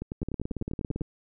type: two click trains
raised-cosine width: 3 ms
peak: -20 / -19 dBFS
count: 11 / 15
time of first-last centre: 0.02-1.01 / 0.23-1.017 s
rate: 10.1 / 17.8 Hz
effects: none